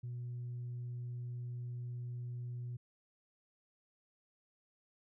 sine tone, 121.9 Hz, B2, 22 cents flat, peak -38 dBFS, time 0.03-2.77 s, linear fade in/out 10 ms, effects tanh soft clip ceiling -37 dBFS

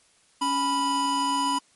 square tone pair together, 278.6 / 987.7 Hz, C#4 / B5, +9 / 0 cents, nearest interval octave + minor seventh, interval 2191 cents, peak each -30 / -24 dBFS, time 0.41-1.59 s, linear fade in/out 10 ms, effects white hiss -61 dBFS RMS until 1.75 s + MP3 48 kbps

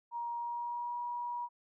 sine tone with pitch glide, 945 to 962.1 Hz, A#5 to B5, +23 to -46 cents, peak -35 dBFS, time 0.11-1.49 s, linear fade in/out 50 ms, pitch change +31 cents, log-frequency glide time 0.36-0.97 s, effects none

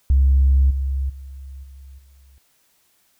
sine tone with level steps, 67.5 Hz, C#2, 45 cents flat, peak -10 / -19 / -33 / -38 / -47 dBFS, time 0.1-2.38 s, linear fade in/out 0 ms, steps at 0.7 / 1.09 / 1.63 / 1.98 s, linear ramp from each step 10 ms, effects tanh soft clip ceiling -8 dBFS + white hiss -62 dBFS RMS until 3.19 s

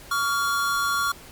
square tone pair together, 1130.8 / 1396.9 Hz, C#6 / F6, +34 / 0 cents, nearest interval major third, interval 366 cents, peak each -25 dBFS, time 0.11-1.12 s, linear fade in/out 5 ms, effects pink hiss -45 dBFS RMS until 1.31 s + MP3 96 kbps

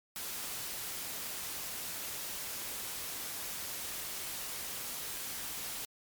white noise, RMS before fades -40 dBFS, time 0.16-5.85 s, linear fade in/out 0 ms, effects MP3 96 kbps

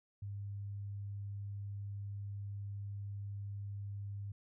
sine tone, 100.7 Hz, G2, 47 cents sharp, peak -40 dBFS, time 0.22-4.32 s, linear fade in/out 5 ms, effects none

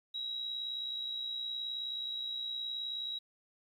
sine tone with amplitude modulation, 3858 Hz, B7, 41 cents flat, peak -34 dBFS, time 0.14-3.19 s, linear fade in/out 10 ms, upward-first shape sine, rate 59.1 Hz, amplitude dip 40%, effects 11-bit

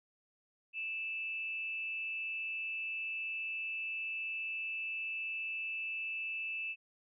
sine tone with amplitude modulation, 2637 Hz, E7, in tune, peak -34 dBFS, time 0.73-6.76 s, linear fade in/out 50 ms, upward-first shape sine, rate 221 Hz, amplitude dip 45%, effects none

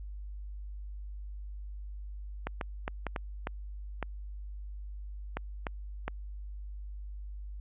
clicks, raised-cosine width 0.5 ms, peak -18 dBFS, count 10, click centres 2.47 / 2.612 / 2.879 / 3.067 / 3.162 / 3.471 / 4.027 / 5.37 / 5.668 / 6.08 s, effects added 50 Hz sine -39 dBFS peak until 7.6 s + resampled to 8000 Hz

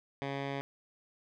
10% pulse tone with low-pass filter, 138.59 Hz, C#3, in tune, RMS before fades -37 dBFS, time 0.22-0.61 s, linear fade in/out 0 ms, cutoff 2900 Hz, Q 1.3, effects none

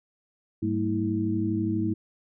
sine tone cluster, 104.4 / 192.6 / 224.9 / 322.9 Hz, G#2 / G3 / A3 / E4, +10 / -30 / +38 / -36 cents, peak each -30 / -32 / -30 / -27 dBFS, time 0.62-1.94 s, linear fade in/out 10 ms, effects none

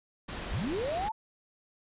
pink noise, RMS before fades -38 dBFS, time 0.28-1.09 s, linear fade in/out 10 ms
sine linear sweep, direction up, 34.19 to 910 Hz, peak -30 dBFS, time 0.51-1.12 s, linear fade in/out 10 ms
effects resampled to 8000 Hz

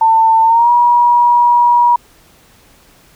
sine tone with pitch glide, 896 to 960.3 Hz, A5 to B5, +31 to -49 cents, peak -6 dBFS, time 0.01-1.96 s, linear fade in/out 5 ms, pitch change +120 cents, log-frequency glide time 0.44-0.71 s, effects pink hiss -47 dBFS RMS until 3.15 s

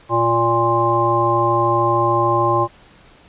harmonic tone, 116.54 Hz, A#2, in tune, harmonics 1 / 3 / 5 / 7 / 9, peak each -23 / -20 / -22 / -21 / -17 dBFS, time 0.09-2.68 s, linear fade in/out 50 ms, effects pink hiss -48 dBFS RMS until 3.28 s + resampled to 8000 Hz

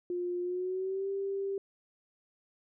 sine tone with pitch glide, 354.4 to 393.2 Hz, F4 to G4, +25 to +5 cents, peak -31 dBFS, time 0.1-1.58 s, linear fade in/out 2 ms, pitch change +180 cents, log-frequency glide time 0.42-1.09 s, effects none

